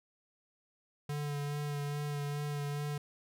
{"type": "tone with vibrato", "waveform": "square", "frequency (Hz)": 145.5, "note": "D3", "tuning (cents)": -16, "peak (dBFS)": -35, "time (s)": [1.09, 2.98], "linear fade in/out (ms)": 5, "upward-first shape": "sine", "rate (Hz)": 2.4, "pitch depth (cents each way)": 19, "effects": []}